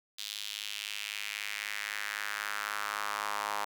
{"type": "tone with high-pass filter sweep", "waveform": "sawtooth", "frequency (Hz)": 103.83, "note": "G#2", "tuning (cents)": 0, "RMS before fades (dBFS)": -37, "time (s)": [0.18, 3.65], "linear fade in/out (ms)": 10, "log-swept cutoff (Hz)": [3700, 930], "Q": 2.5, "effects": []}